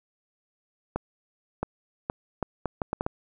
accelerating click train, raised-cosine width 1 ms, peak -13 dBFS, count 9, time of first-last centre 0.96-3.065 s, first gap 670 ms, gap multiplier 0.7, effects none

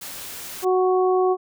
white noise, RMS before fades -35 dBFS, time 0.01-0.65 s, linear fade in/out 10 ms
harmonic tone, 370 Hz, F#4, in tune, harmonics 1 / 2 / 3, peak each -17 / -23 / -27 dBFS, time 0.62-1.37 s, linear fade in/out 50 ms
effects none

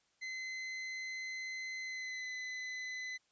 40% pulse tone with pitch glide, 2049 to 2017 Hz, C7 to B6, -37 to +36 cents, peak -39 dBFS, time 0.21-3.18 s, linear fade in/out 20 ms, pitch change -27 cents, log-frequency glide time 1.82-2.29 s, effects white hiss -75 dBFS RMS until 3.31 s + resampled to 16000 Hz

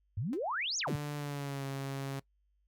sine exponential two-way sweep, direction up then down, 89.8 to 7040 to 89.8 Hz, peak -32 dBFS, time 0.17-0.96 s, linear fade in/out 5 ms, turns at 0.78 s
sawtooth tone with exponential decay, 259.5 Hz, C4, 14 cents flat, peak -38 dBFS, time 0.33-0.41 s, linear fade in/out 1 ms, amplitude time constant 16 ms
sawtooth tone with pitch glide, 146.83 to 137 Hz, D3 to C#3, 0 to -20 cents, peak -32 dBFS, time 0.87-2.2 s, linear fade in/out 10 ms, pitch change -120 cents, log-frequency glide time 1.15-1.65 s
effects noise-tail reverb RT60 0.1 s tail -21 dB re dry + added 50 Hz sine -70 dBFS peak until 2.67 s

